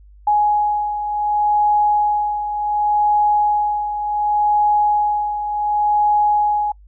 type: beating tone pair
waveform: sine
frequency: 835 / 835.68 Hz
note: G#5 / G#5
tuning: +9 / +11 cents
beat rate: 0.68 Hz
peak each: -15 / -22 dBFS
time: 0.27-6.72 s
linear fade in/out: 5 ms
effects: noise-tail reverb RT60 0.1 s tail -25 dB re dry + added 50 Hz sine -42 dBFS peak until 6.87 s